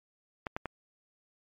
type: clicks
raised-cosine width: 0.5 ms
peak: -19 dBFS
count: 3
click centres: 0.468 / 0.565 / 0.657 s
effects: MP3 48 kbps